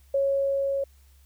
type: tone with level ramp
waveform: sine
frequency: 551 Hz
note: C#5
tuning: 11 cents flat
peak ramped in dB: -20 to -24 dBFS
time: 0.14-0.84 s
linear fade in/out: 5 ms
effects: added 68 Hz sine -53 dBFS peak until 1.25 s + white hiss -64 dBFS RMS until 1.25 s